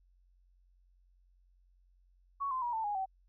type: tone with pitch steps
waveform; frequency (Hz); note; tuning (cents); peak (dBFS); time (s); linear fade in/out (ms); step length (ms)
sine; 1114 / 1033.4 / 958.7 / 889.3 / 825 / 765.3; C#6 / C6 / A#5 / A5 / G#5 / G5; +8 / -22 / +48 / +18 / -12 / -42; -32; 2.4-3.06; 20; 110
effects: added 45 Hz sine -64 dBFS peak until 3.28 s